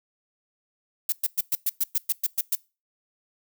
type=noise bursts; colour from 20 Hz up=violet; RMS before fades=-23 dBFS; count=11; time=1.09-2.553 s; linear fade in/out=5 ms; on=33 ms; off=110 ms; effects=noise-tail reverb RT60 0.3 s tail -24 dB re dry